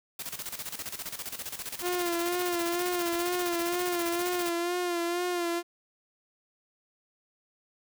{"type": "noise with tremolo", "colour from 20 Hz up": "white", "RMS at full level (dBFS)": -36, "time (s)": [0.19, 4.51], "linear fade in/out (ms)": 5, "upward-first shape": "square", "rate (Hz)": 15, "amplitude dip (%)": 70}
{"type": "tone with vibrato", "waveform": "sawtooth", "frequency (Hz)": 349.2, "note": "F4", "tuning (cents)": 0, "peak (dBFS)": -24, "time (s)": [1.81, 5.63], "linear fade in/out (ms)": 50, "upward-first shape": "sine", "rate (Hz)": 2.1, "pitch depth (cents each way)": 45}
{"effects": []}